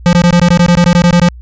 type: tone bursts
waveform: square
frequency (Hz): 174.61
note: F3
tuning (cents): 0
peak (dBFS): -5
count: 14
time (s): 0.06-1.286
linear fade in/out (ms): 0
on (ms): 69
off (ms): 20
effects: added 60 Hz sine -28 dBFS peak until 1.41 s + resampled to 16000 Hz